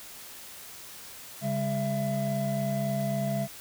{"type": "tone cluster", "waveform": "triangle", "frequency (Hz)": [138.2, 201.9, 669], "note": ["C#3", "G#3", "E5"], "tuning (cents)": [-5, -49, 25], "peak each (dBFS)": -29, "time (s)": [1.41, 3.48], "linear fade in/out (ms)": 50, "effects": ["white hiss -45 dBFS RMS until 3.6 s"]}